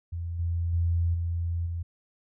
sine tone with level steps, 85 Hz, F2, 46 cents flat, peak -30 / -25 / -22 / -26 / -29 dBFS, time 0.12-1.83 s, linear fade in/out 10 ms, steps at 0.39 / 0.73 / 1.14 / 1.66 s, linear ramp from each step 5 ms, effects none

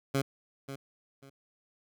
15% pulse tone with echo, 137.1 Hz, C#3, 19 cents flat, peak -20 dBFS, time 0.14-0.22 s, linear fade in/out 10 ms, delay 540 ms, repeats 2, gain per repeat -12 dB, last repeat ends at 1.3 s, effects none

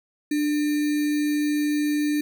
sine tone with sample-and-hold, 296.6 Hz, D4, 17 cents sharp, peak -20 dBFS, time 0.31-2.21 s, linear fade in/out 5 ms, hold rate 2100 Hz, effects none

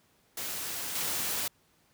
white noise with level steps, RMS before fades -36 / -32 dBFS, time 0.37-1.48 s, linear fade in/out 5 ms, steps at 0.95 s, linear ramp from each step 5 ms, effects pink hiss -67 dBFS RMS until 1.93 s + high-pass 60 Hz 12 dB/octave

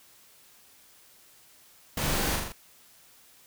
pink noise with echo, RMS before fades -30 dBFS, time 1.97-2.36 s, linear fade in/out 5 ms, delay 41 ms, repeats 4, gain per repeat -3 dB, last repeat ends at 2.524 s, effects white hiss -57 dBFS RMS until 3.46 s

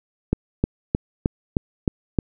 click train, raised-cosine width 3 ms, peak -5 dBFS, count 7, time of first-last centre 0.33-2.188 s, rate 3.23 Hz, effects none

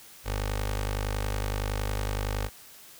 15% pulse tone with notch filter, 50.8 Hz, G#1, 38 cents flat, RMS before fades -30 dBFS, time 0.24-2.5 s, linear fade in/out 50 ms, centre 170 Hz, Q 0.67, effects white hiss -50 dBFS RMS until 2.99 s

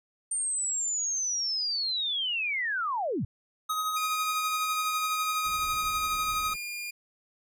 sine linear sweep, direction down, 8870 to 77.78 Hz, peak -27 dBFS, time 0.31-3.25 s, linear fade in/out 5 ms
square tone with tremolo, 1261 Hz, D#6, 23 cents sharp, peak -27 dBFS, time 3.69-6.54 s, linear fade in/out 10 ms, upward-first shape sine, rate 12 Hz, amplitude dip 35%
sawtooth tone with pitch glide, 2434 to 2414 Hz, D#7 to D7, -39 to +47 cents, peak -31 dBFS, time 3.96-6.91 s, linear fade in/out 10 ms, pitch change -14 cents, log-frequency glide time 4.54-6.46 s
brown noise, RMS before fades -46 dBFS, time 5.45-6.56 s, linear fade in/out 5 ms
effects none

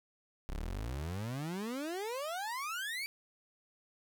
30% pulse exponential sweep, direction up, 31.19 to 2349 Hz, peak -34 dBFS, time 0.49-3.06 s, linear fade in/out 0 ms, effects 12-bit

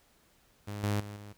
sawtooth tone with level steps, 103.1 Hz, G#2, 12 cents flat, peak -33 / -24 / -37 / -41 dBFS, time 0.67-1.33 s, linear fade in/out 10 ms, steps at 0.83 / 1 / 1.16 s, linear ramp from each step 5 ms, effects pink hiss -66 dBFS RMS until 1.37 s

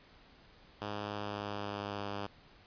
5% pulse tone with pitch glide, 103.83 to 101.28 Hz, G#2 to G#2, 0 to -43 cents, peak -26 dBFS, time 0.81-2.27 s, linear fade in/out 10 ms, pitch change -43 cents, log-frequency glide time 0.94-2.1 s, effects pink hiss -60 dBFS RMS until 2.66 s + resampled to 11025 Hz

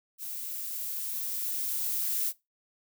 violet noise with level ramp, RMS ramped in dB -38 to -29 dBFS, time 0.18-2.33 s, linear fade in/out 50 ms, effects noise-tail reverb RT60 0.2 s tail -19 dB re dry

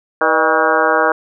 harmonic tone with a mistuned harmonic, 160 Hz, D#3, 49 cents sharp, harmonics 2 / 3 / 4 / 5 / 6 / 7 / 8 / 9 / 10, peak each -24 / -18 / -18 / -20 / -21 / -19 / -21 / -18 / -21 dBFS, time 0.21-1.12 s, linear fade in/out 2 ms, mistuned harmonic 4, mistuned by -65 cents, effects none

